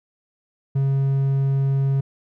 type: tone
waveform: triangle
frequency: 136.6 Hz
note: C#3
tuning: 25 cents flat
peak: -15 dBFS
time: 0.75-2.01 s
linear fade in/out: 10 ms
effects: none